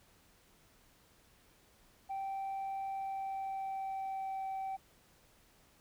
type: tone with pitch glide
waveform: sine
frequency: 779 to 770.9 Hz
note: G5 to G5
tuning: -11 to -29 cents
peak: -34 dBFS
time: 2.09-4.77 s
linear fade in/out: 20 ms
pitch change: -18 cents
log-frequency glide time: 2.83-4.45 s
effects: tanh soft clip ceiling -35 dBFS + pink hiss -66 dBFS RMS until 5.8 s